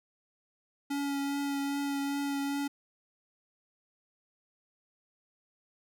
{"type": "tone with vibrato", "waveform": "square", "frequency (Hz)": 281, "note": "C#4", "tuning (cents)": 24, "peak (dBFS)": -31, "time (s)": [0.9, 2.68], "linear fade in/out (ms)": 10, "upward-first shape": "triangle", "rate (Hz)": 2.5, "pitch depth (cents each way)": 15, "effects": []}